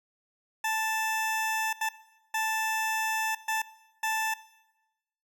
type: tone bursts at uneven times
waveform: 20% pulse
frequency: 880 Hz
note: A5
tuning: in tune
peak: -22 dBFS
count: 5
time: 0.64-1.73 / 1.81-1.89 / 2.34-3.35 / 3.48-3.62 / 4.03-4.34 s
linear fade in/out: 5 ms
effects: noise-tail reverb RT60 1.0 s tail -19 dB re dry